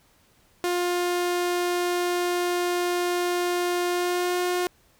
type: tone with pitch glide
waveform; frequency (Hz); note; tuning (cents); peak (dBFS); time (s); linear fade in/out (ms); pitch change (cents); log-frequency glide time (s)
sawtooth; 353.6 to 357.7; F4 to F4; +22 to +41; -19; 0.64-4.67; 0; +19; 3.88-4.39
effects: pink hiss -61 dBFS RMS until 4.99 s